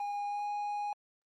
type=tone with pitch glide; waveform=triangle; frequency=817 to 825.5 Hz; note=G#5 to G#5; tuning=-29 to -11 cents; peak=-31 dBFS; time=0-0.93 s; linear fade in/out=2 ms; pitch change=+18 cents; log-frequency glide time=0.27-0.43 s; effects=Opus 24 kbps